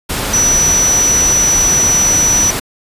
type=tone in noise; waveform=sine; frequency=5920 Hz; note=F#8; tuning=in tune; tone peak=-9 dBFS; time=0.33-2.51 s; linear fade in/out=10 ms; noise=pink; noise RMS=-18 dBFS; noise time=0.09-2.6 s; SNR=+6 dB; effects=resampled to 32000 Hz